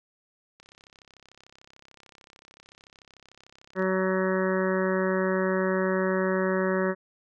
click train, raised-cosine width 0.2 ms, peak -34 dBFS, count 109, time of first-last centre 0.6-3.824 s, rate 33.5 Hz
harmonic tone, 188 Hz, F#3, 28 cents sharp, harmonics 1 / 2 / 3 / 5 / 6 / 7 / 8 / 9 / 10, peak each -28 / -27 / -29 / -37 / -37 / -38 / -38 / -36 / -37 dBFS, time 3.75-6.95 s, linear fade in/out 50 ms
effects none

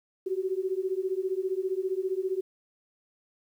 sine beating tone pair, 370 / 385 Hz, F#4 / G4, 0 / -31 cents, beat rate 15 Hz, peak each -30 dBFS, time 0.26-2.41 s, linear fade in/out 10 ms, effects 10-bit

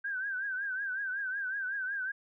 sine tone with vibrato, 1568 Hz, G6, in tune, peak -32 dBFS, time 0.04-2.12 s, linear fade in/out 10 ms, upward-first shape triangle, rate 5.4 Hz, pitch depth 110 cents each way, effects none

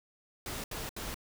pink noise bursts, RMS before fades -39 dBFS, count 3, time 0.46-1.144 s, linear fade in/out 2 ms, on 180 ms, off 72 ms, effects none

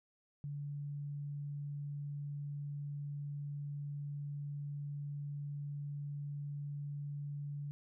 sine tone, 144.2 Hz, D3, 31 cents flat, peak -39 dBFS, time 0.44-7.71 s, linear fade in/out 0 ms, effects none

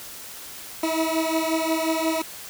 20% pulse beating tone pair, 320 / 325.6 Hz, D#4 / E4, +49 / -21 cents, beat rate 5.6 Hz, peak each -19 / -21 dBFS, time 0.83-2.22 s, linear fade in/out 5 ms, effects white hiss -39 dBFS RMS until 2.49 s

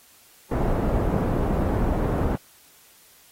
pink low-pass noise, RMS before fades -23 dBFS, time 0.51-2.36 s, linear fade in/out 5 ms, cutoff 700 Hz, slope 12 dB/octave, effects white hiss -54 dBFS RMS until 3.31 s + AAC 48 kbps

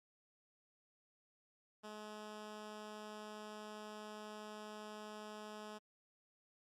10% pulse tone, 212.4 Hz, G#3, 39 cents sharp, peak -40 dBFS, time 1.83-5.79 s, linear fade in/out 20 ms, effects low-pass 9000 Hz 12 dB/octave + Opus 48 kbps

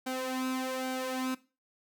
sawtooth tone with flanger, 258.7 Hz, C4, 19 cents flat, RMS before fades -34 dBFS, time 0.06-1.35 s, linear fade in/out 10 ms, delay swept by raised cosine 1.3 to 3.1 ms, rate 1.2 Hz, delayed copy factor +0.7, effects noise-tail reverb RT60 0.3 s tail -17 dB re dry

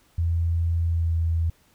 sine tone with pitch glide, 83.9 to 82.55 Hz, E2 to E2, +31 to +3 cents, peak -20 dBFS, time 0.18-1.5 s, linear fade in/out 5 ms, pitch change -28 cents, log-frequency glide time 0.86-1.15 s, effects pink hiss -61 dBFS RMS until 1.74 s

